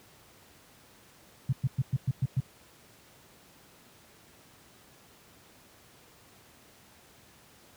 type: tone bursts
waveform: sine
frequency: 130.81 Hz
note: C3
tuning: in tune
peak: -22 dBFS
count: 7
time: 1.49-2.402 s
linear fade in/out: 5 ms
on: 36 ms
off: 110 ms
effects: pink hiss -57 dBFS RMS until 7.76 s + high-pass 80 Hz 12 dB/octave